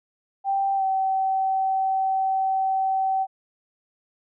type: tone with pitch glide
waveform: sine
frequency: 784 to 767 Hz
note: G5 to G5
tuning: 0 to -38 cents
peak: -20 dBFS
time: 0.44-3.27 s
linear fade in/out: 50 ms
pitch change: -38 cents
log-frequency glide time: 0.76-0.83 s
effects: none